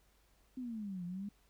sine exponential two-way sweep, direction down then up, 261.6 to 172.3 to 208.4 Hz, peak -39 dBFS, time 0.57-1.29 s, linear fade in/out 5 ms, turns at 1.05 s, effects added 50 Hz sine -70 dBFS peak until 1.49 s + pink hiss -72 dBFS RMS until 1.49 s

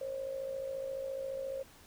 sine tone with amplitude modulation, 538 Hz, C5, 48 cents sharp, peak -33 dBFS, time 0.01-1.63 s, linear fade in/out 5 ms, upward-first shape sine, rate 54.4 Hz, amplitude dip 60%, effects pink hiss -58 dBFS RMS until 1.86 s

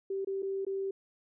sine tone with dropouts, 388.9 Hz, G4, 14 cents flat, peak -31 dBFS, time 0.1-0.91 s, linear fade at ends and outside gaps 5 ms, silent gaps 0.248-0.271 / 0.423-0.428 / 0.65-0.666 s, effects none

